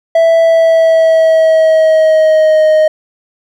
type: tone with pitch glide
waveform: triangle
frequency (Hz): 659.3 to 622.3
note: E5 to D#5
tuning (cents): 0 to 0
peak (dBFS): -3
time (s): 0.15-2.88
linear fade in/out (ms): 5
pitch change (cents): -100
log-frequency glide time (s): 0.41-2.64
effects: none